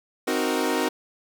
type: chord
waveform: sawtooth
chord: C half-diminished seventh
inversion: none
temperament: equal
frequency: 261.6 / 311.1 / 370 / 466.2 Hz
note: C4 / Eb4 / Gb4 / Bb4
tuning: 0 / 0 / 0 / 0 cents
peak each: -24 dBFS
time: 0.27-0.89 s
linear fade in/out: 10 ms
effects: none